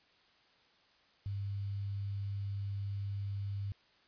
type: tone with quantisation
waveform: sine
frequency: 99.8 Hz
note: G2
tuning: 32 cents sharp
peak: -35 dBFS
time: 1.26-3.72 s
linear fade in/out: 0 ms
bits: 10
effects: white hiss -67 dBFS RMS until 4.07 s + resampled to 11025 Hz